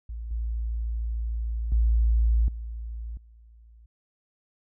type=tone with level steps; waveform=sine; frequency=56.6 Hz; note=A1; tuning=50 cents sharp; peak=-32 / -26 / -18 / -32 / -49 dBFS; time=0.09-3.86 s; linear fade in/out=5 ms; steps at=0.31 / 1.72 / 2.48 / 3.17 s; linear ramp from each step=2 ms; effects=none